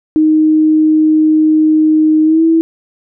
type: tone with pitch glide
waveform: sine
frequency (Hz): 311.1 to 326.2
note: D#4 to E4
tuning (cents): 0 to -18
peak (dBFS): -6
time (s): 0.16-2.61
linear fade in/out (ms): 0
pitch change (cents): +82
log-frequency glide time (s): 2.24-2.43
effects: none